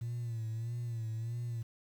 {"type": "tone with vibrato", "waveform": "sine", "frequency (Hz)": 115.4, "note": "A#2", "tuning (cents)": -17, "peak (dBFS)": -33, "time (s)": [0.01, 1.63], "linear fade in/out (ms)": 10, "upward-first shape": "sine", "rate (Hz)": 1.6, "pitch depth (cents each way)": 67, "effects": ["tanh soft clip ceiling -33 dBFS", "10-bit"]}